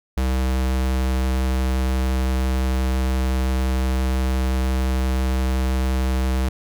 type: tone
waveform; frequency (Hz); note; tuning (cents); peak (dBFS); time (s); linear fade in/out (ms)
square; 64.7; C2; -19; -19; 0.17-6.49; 5
effects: none